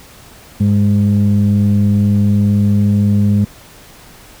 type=tone pair together; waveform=sine; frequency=102.3 / 204.4 Hz; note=G#2 / G#3; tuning=-26 / -27 cents; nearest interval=octave; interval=1199 cents; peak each=-10 dBFS; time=0.6-3.45 s; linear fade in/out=10 ms; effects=tanh soft clip ceiling -5 dBFS + pink hiss -40 dBFS RMS until 4.4 s